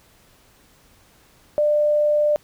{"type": "tone", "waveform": "sine", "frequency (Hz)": 596, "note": "D5", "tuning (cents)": 25, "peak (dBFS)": -15, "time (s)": [1.58, 2.36], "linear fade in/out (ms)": 0, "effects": ["pink hiss -55 dBFS RMS until 2.43 s"]}